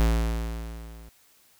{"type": "tone with level ramp", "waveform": "square", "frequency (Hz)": 56.3, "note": "A1", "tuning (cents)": 40, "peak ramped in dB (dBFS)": [-18, -45], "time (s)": [0, 1.09], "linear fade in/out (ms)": 0, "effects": ["white hiss -60 dBFS RMS until 1.59 s"]}